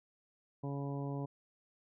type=harmonic tone; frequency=140.3 Hz; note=C#3; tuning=21 cents sharp; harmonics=1 / 2 / 3 / 4 / 5 / 6 / 7; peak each=-38 / -42 / -46 / -49 / -51 / -54 / -51 dBFS; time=0.63-1.26 s; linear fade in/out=10 ms; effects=none